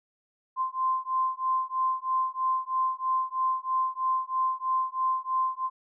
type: beating tone pair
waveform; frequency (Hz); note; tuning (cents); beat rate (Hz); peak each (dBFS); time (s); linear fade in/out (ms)
sine; 1040 / 1043.1; C6 / C6; -11 / -6; 3.1; -28; 0.56-5.7; 50
effects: none

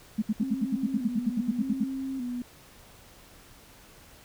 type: tone bursts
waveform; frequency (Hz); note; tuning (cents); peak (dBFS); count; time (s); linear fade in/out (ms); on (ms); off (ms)
sine; 215.2; A3; -38; -22; 16; 0.18-1.842; 10; 42; 66
type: tone with vibrato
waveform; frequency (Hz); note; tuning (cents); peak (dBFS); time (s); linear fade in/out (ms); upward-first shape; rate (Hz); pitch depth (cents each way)
sine; 255.9; C4; -38; -30; 0.41-2.42; 2; square; 0.84; 74
effects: pink hiss -53 dBFS RMS until 4.24 s

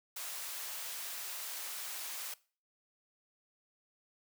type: high-pass noise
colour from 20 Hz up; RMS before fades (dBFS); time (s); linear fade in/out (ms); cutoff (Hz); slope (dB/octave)
white; -42; 0.16-2.34; 5; 660; 12
effects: noise-tail reverb RT60 0.4 s tail -21 dB re dry

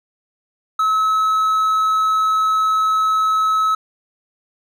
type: tone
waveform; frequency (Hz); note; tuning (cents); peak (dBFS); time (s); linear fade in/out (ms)
triangle; 1291; E6; -37; -12; 0.79-3.75; 5
effects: none

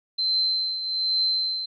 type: tone with tremolo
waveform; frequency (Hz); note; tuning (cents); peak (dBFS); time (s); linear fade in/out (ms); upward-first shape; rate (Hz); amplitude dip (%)
sine; 4094; C8; -38; -19; 0.18-1.66; 10; triangle; 1.2; 65
effects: none

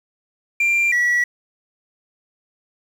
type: tone pair in turn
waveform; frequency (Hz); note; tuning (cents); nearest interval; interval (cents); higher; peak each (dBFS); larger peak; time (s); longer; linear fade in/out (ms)
sine; 2376 / 1938.7; D7 / B6; +20 / -33; major third; 353; first; -12; neither; 0.6-0.92 / 0.92-1.24; neither; 5
effects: tanh soft clip ceiling -14 dBFS + 7-bit

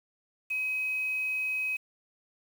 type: tone with quantisation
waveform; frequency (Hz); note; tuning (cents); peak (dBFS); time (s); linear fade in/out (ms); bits
sine; 2535; D#7; +32; -28; 0.5-1.77; 10; 8
effects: none

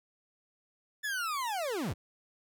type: linear sweep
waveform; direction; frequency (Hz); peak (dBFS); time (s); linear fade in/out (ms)
40% pulse; down; 1760 to 53.8; -31; 1.03-1.94; 20
effects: none

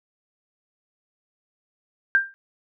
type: tone with exponential decay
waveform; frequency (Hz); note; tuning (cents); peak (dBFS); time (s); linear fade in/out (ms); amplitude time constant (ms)
sine; 1586; G6; +20; -11; 2.15-2.34; 0; 40
effects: none

